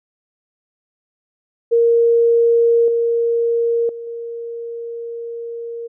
sine tone with level steps, 466.2 Hz, A#4, in tune, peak -10 / -14 / -27 / -25 dBFS, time 1.71-5.88 s, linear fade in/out 20 ms, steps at 2.88 / 3.89 / 4.07 s, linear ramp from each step 2 ms, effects none

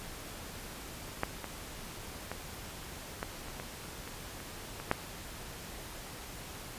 clicks, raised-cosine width 0.5 ms, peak -14 / -23 / -22 / -19 / -30 / -25 / -28 / -30 / -26 / -11 dBFS, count 10, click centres 1.234 / 1.443 / 2.316 / 3.229 / 3.484 / 3.599 / 4.076 / 4.403 / 4.8 / 4.914 s, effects pink hiss -45 dBFS RMS until 6.78 s + resampled to 32000 Hz

